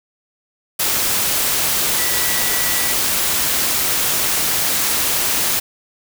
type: tone in noise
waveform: sine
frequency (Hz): 1953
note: B6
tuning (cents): -20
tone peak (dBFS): -27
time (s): 1.98-2.93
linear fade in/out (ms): 10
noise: white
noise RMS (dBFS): -18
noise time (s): 0.79-5.6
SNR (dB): -12
effects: none